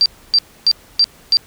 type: tone bursts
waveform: sine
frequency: 4699 Hz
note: D8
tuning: in tune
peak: -8 dBFS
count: 5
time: 0.01-1.37 s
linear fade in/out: 0 ms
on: 48 ms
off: 280 ms
effects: pink hiss -46 dBFS RMS until 1.46 s